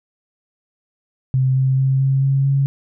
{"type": "tone with pitch steps", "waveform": "sine", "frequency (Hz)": [130.81, 132.18, 133.56, 134.95, 136.36, 137.79], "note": ["C3", "C3", "C3", "C#3", "C#3", "C#3"], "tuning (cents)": [0, 18, 36, -46, -28, -10], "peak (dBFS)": -13, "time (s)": [1.34, 2.66], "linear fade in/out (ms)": 0, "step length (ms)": 220, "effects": []}